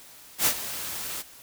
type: noise with ADSR envelope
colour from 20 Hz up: white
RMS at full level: -20 dBFS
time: 0.38-1.23 s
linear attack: 81 ms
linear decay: 74 ms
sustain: -14 dB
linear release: 24 ms
effects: white hiss -49 dBFS RMS until 1.42 s